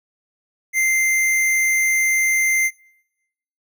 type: tone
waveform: square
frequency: 2087 Hz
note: C7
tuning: 5 cents flat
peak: -16 dBFS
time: 0.73-2.71 s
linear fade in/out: 50 ms
effects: noise-tail reverb RT60 1.0 s tail -26 dB re dry